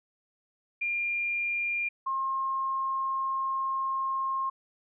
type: tone pair in turn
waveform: sine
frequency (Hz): 2400 / 1069.1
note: D7 / C6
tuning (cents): +37 / +37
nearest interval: octave + major second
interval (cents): 1400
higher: first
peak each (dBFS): -27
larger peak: neither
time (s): 0.81-1.89 / 2.06-4.5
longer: second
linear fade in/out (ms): 10
effects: none